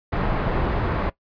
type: low-pass noise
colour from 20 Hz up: pink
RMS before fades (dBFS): -23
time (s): 0.12-1.1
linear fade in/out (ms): 10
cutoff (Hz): 1400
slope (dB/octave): 12
effects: noise-tail reverb RT60 0.1 s tail -18 dB re dry + resampled to 11025 Hz